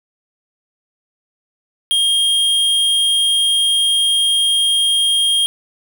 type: tone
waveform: square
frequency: 3230 Hz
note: G#7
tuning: 49 cents flat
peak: -13 dBFS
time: 1.91-5.46 s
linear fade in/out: 0 ms
effects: none